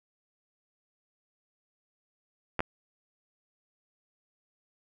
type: clicks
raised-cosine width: 0.5 ms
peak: -13 dBFS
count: 2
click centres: 2.593 / 2.605 s
effects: none